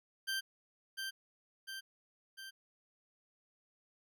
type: tone with echo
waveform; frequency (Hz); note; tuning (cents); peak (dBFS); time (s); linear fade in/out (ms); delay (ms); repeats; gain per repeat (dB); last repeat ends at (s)
20% pulse; 1568; G6; 0; -30; 0.27-0.41; 20; 700; 3; -4; 2.51
effects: none